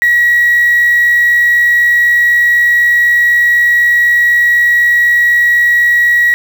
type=tone with quantisation; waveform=sine; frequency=1916 Hz; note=A#6; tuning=47 cents sharp; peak=-6 dBFS; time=0.02-6.34 s; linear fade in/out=0 ms; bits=4; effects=none